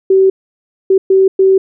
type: tone bursts at uneven times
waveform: sine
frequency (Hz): 382.9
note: G4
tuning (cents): -41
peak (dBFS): -5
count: 4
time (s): 0.1-0.3 / 0.9-0.98 / 1.1-1.28 / 1.39-1.58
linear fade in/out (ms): 5
effects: none